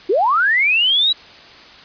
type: linear sweep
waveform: sine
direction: up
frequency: 329 to 3951 Hz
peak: -12 dBFS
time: 0.09-1.13 s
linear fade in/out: 10 ms
effects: white hiss -41 dBFS RMS until 1.84 s + resampled to 11025 Hz